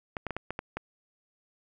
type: clicks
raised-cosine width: 0.5 ms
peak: -18 dBFS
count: 7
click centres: 0.168 / 0.267 / 0.307 / 0.366 / 0.506 / 0.591 / 0.77 s
effects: none